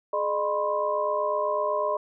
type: tone cluster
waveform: sine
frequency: 423.5 / 607 / 997 / 1065 Hz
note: G#4 / D#5 / B5 / C6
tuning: +34 / -43 / +16 / +30 cents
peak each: -32 / -26 / -30 / -30 dBFS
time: 0.13-1.97 s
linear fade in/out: 5 ms
effects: none